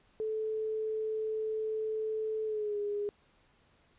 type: tone with pitch glide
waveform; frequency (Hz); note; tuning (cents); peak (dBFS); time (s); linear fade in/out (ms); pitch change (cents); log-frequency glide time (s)
sine; 435.9 to 411.4; A4 to G#4; -16 to -16; -31; 0.2-3.09; 0; -100; 2.45-2.78
effects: pink hiss -67 dBFS RMS until 3.98 s + resampled to 8000 Hz